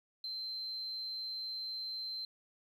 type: tone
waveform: sine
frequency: 4108 Hz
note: C8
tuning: 33 cents flat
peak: -37 dBFS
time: 0.24-2.25 s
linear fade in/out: 2 ms
effects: tanh soft clip ceiling -34 dBFS + 12-bit